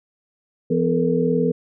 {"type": "tone cluster", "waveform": "sine", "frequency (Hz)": [168.6, 251.3, 432.4, 471.8], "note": ["E3", "B3", "A4", "A#4"], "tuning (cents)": [39, 30, -30, 21], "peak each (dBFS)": -22, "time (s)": [0.7, 1.52], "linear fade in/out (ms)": 10, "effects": []}